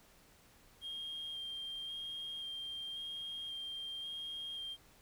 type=tone with vibrato; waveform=triangle; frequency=3208 Hz; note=G7; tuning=39 cents sharp; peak=-38 dBFS; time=0.81-4.77 s; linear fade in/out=50 ms; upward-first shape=square; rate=0.93 Hz; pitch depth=12 cents each way; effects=tanh soft clip ceiling -37 dBFS + pink hiss -64 dBFS RMS until 5.01 s